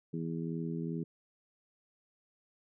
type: harmonic tone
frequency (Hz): 82.41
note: E2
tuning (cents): 0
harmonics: 2 / 3 / 4 / 5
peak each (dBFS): -36 / -40 / -42 / -44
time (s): 0.13-1.04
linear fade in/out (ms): 10
effects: none